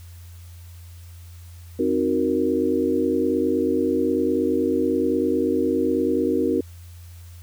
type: chord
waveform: sine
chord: C half-diminished seventh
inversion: none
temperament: equal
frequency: 261.6 / 311.1 / 370 / 466.2 Hz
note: C4 / Eb4 / Gb4 / Bb4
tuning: 0 / 0 / 0 / 0 cents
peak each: -24 dBFS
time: 1.79-6.61 s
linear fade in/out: 5 ms
effects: added 86 Hz sine -39 dBFS peak until 7.42 s + white hiss -53 dBFS RMS until 7.42 s

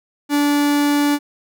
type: tone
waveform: 45% pulse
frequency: 290 Hz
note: D4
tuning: 22 cents flat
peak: -14 dBFS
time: 0.29-1.19 s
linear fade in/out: 50 ms
effects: none

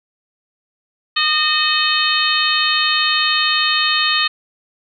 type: harmonic tone with a mistuned harmonic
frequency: 613 Hz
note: D#5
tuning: 26 cents flat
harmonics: 2 / 3 / 4 / 5 / 6 / 7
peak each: -21 / -21 / -21 / -21 / -21 / -21 dBFS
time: 1.16-4.28 s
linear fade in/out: 10 ms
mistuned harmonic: 4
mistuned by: +71 cents
effects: none

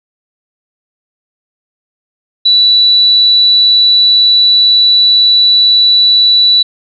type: tone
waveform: sine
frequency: 3951 Hz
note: B7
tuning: in tune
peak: -4 dBFS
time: 2.45-6.63 s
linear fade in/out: 10 ms
effects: none

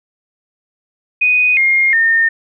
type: tone with pitch steps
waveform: sine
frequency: 2489 / 2130 / 1822.1 Hz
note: D#7 / C7 / A#6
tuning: 0 / +30 / -40 cents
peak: -9 dBFS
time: 1.21-2.29 s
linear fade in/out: 10 ms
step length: 360 ms
effects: none

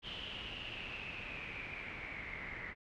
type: noise with low-pass filter sweep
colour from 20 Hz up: pink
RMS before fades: -45 dBFS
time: 0.02-2.75 s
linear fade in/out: 50 ms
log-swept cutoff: 3100 to 2000 Hz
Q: 9.6
effects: none

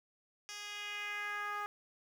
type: tone with band-pass filter sweep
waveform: 10% pulse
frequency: 413.1 Hz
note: G#4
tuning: 9 cents flat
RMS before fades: -41 dBFS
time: 0.49-1.66 s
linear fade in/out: 0 ms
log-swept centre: 4800 to 1100 Hz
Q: 2
effects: 10-bit

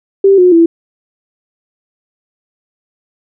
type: tone with pitch steps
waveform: sine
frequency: 392 / 361.5 / 333.5 Hz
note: G4 / F#4 / E4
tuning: 0 / -40 / +20 cents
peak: -3 dBFS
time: 0.24-0.66 s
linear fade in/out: 5 ms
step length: 140 ms
effects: none

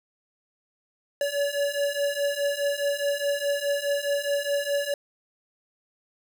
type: beating tone pair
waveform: square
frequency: 567 / 571.8 Hz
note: C#5 / D5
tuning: +39 / -46 cents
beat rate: 4.8 Hz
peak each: -29 / -27 dBFS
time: 1.21-4.94 s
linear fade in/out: 2 ms
effects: none

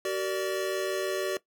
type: chord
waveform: square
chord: Gb augmented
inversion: none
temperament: equal with one note detuned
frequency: 379.7 / 466.2 / 587.3 Hz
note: Gb4 / Bb4 / D5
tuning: +45 / 0 / 0 cents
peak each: -31 / -37 / -33 dBFS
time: 0.05-1.37 s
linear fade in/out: 2 ms
effects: noise-tail reverb RT60 0.1 s tail -17 dB re dry

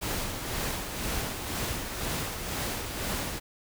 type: noise with tremolo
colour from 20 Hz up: pink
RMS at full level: -31 dBFS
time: 0.01-3.4 s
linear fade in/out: 20 ms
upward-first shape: sine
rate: 2 Hz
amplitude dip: 45%
effects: none

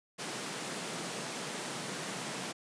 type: high-pass noise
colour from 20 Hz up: pink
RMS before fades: -39 dBFS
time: 0.18-2.53 s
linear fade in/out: 20 ms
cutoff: 140 Hz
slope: 48 dB/octave
effects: resampled to 22050 Hz

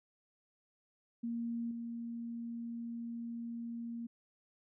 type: tone with level steps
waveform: sine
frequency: 233.5 Hz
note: A#3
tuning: 3 cents sharp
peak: -35 / -39 dBFS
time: 1.23-4.07 s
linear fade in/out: 10 ms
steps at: 1.71 s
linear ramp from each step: 2 ms
effects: none

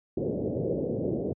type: low-pass noise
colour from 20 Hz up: white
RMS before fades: -29 dBFS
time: 0.17-1.33 s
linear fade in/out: 5 ms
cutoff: 550 Hz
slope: 48 dB/octave
effects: high-pass 100 Hz 12 dB/octave

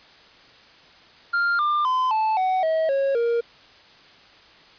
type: tone with pitch steps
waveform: triangle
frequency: 1396.9 / 1195.2 / 1022.6 / 874.9 / 748.6 / 640.5 / 548 / 468.9 Hz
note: F6 / D6 / C6 / A5 / F#5 / E5 / C#5 / A#4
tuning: 0 / +30 / -40 / -10 / +20 / -50 / -20 / +10 cents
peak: -17 dBFS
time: 1.33-3.41 s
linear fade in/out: 10 ms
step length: 260 ms
effects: white hiss -50 dBFS RMS until 4.78 s + resampled to 11025 Hz

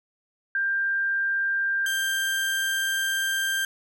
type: tone pair in turn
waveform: sine / 35% pulse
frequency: 1589 / 1582.1 Hz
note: G6 / G6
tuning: +23 / +16 cents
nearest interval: unison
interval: 7 cents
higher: first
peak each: -22 dBFS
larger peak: neither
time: 0.55-1.86 / 1.86-3.65 s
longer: second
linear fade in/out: 2 ms
effects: none

